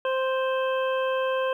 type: harmonic tone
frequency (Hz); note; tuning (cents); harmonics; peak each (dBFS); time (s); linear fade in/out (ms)
523.3; C5; 0; 1 / 2 / 3 / 5 / 6; -24 / -30 / -34 / -38 / -40; 0.05-1.53; 2
effects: 10-bit